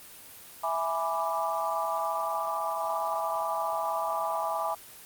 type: chord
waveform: sine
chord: E dominant seventh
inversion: none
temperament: equal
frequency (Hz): 659.3 / 830.6 / 987.8 / 1174.7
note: E5 / G#5 / B5 / D6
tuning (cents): 0 / 0 / 0 / 0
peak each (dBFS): -32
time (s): 0.63-4.75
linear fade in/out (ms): 10
effects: white hiss -48 dBFS RMS until 5.05 s + Opus 24 kbps

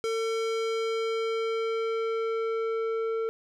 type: tone with low-pass filter sweep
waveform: square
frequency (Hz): 450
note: A4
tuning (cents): +39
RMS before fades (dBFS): -29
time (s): 0.04-3.29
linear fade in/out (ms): 0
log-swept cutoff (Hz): 7300 to 1200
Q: 0.77
effects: none

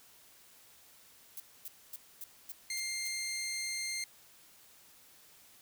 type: noise bursts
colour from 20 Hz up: violet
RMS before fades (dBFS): -43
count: 7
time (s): 1.37-3.08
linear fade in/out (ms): 2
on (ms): 30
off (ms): 250
type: tone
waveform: 15% pulse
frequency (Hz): 2108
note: C7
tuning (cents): +12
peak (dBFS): -29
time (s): 2.7-4.04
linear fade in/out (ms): 2
effects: white hiss -60 dBFS RMS until 5.61 s

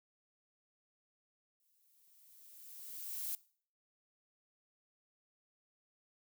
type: noise with exponential growth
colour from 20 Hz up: violet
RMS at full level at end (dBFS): -38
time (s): 1.6-3.35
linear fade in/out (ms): 1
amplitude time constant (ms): 380
effects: noise-tail reverb RT60 0.5 s tail -21 dB re dry

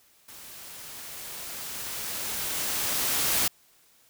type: noise with level ramp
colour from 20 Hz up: white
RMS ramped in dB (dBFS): -46 to -24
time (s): 0.28-3.48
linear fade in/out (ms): 5
effects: white hiss -61 dBFS RMS until 4.09 s

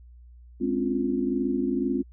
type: chord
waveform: sine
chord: Db major seventh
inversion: second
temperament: equal with one note detuned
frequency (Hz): 207.7 / 261.6 / 283.7 / 349.2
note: Ab3 / C4 / Db4 / F4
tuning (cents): 0 / 0 / +40 / 0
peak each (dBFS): -31 / -26 / -31 / -29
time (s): 0.6-2.03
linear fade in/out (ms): 20
effects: added 60 Hz sine -46 dBFS peak until 2.12 s

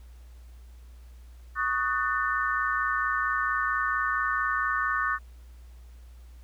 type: chord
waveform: sine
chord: D# half-diminished seventh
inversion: third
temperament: just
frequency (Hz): 1120.1 / 1244.5 / 1493.4 / 1792.1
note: C#6 / D#6 / F#6 / A6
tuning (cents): +18 / 0 / +16 / +31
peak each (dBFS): -30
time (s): 1.55-5.19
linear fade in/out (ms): 50
effects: added 60 Hz sine -45 dBFS peak until 6.43 s + pink hiss -63 dBFS RMS until 6.43 s

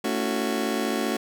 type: chord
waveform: 30% pulse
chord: F# minor seventh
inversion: first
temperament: just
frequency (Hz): 222 / 277.5 / 333 / 370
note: A3 / C#4 / E4 / F#4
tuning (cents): +16 / +2 / +18 / 0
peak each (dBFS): -26 / -27 / -31 / -27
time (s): 0.04-1.17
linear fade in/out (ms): 5
effects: none

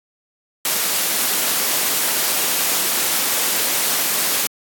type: noise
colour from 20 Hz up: white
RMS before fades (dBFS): -19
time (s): 0.65-4.47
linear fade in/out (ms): 2
effects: high-pass 200 Hz 12 dB/octave + AAC 64 kbps

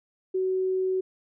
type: tone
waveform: sine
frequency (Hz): 374.9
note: F#4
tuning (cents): +23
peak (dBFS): -23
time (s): 0.34-1.01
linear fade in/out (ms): 10
effects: none

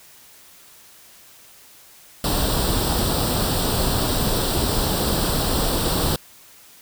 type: noise with comb filter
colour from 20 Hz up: pink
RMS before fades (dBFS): -21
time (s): 2.24-6.16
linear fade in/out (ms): 2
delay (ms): 0.23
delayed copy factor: +0.7
effects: white hiss -48 dBFS RMS until 6.81 s

